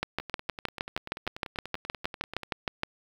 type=two click trains; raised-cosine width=0.3 ms; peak=-22 / -12 dBFS; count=24 / 19; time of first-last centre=0.2-2.433 / 0.03-2.834 s; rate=10.3 / 6.42 Hz; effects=7-bit